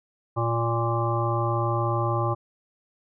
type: harmonic tone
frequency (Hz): 116.54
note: A#2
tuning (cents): 0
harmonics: 1 / 3 / 5 / 7 / 9 / 10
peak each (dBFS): -25 / -30 / -31 / -31 / -31 / -31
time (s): 0.36-2.35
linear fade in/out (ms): 20
effects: none